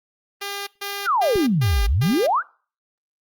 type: tone bursts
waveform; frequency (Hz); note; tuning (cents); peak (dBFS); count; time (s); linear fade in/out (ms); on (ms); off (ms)
5% pulse; 401.6; G4; +42; -16; 5; 0.41-2.27; 10; 260; 140
type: exponential two-way sweep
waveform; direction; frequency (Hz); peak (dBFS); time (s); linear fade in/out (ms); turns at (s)
sine; down then up; 1661.2 to 45.88 to 1661.2; -16; 1.04-2.43; 50; 1.85
type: click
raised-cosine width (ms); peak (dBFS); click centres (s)
5; -17; 1.357
effects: noise-tail reverb RT60 0.4 s tail -23 dB re dry + Opus 32 kbps